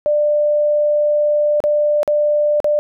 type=tone with dropouts; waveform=sine; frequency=594 Hz; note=D5; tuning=20 cents sharp; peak=-12 dBFS; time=0.06-2.79 s; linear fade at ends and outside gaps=0 ms; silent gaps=1.603-1.639 / 2.031-2.077 / 2.602-2.644 s; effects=none